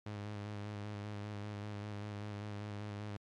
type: tone with vibrato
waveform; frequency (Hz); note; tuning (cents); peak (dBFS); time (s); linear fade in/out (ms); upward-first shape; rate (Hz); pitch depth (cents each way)
sawtooth; 103.6; G#2; -4; -37; 0.06-3.17; 5; square; 5.1; 24
effects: low-pass 5000 Hz 12 dB/octave + MP3 96 kbps